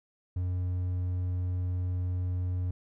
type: tone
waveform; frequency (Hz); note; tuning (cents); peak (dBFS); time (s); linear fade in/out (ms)
triangle; 90.3; F#2; -42; -26; 0.36-2.71; 5
effects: none